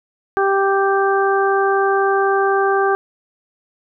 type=harmonic tone; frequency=392 Hz; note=G4; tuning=in tune; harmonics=1 / 2 / 3 / 4; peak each=-16 / -19 / -21 / -22 dBFS; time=0.37-2.95 s; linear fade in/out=0 ms; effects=none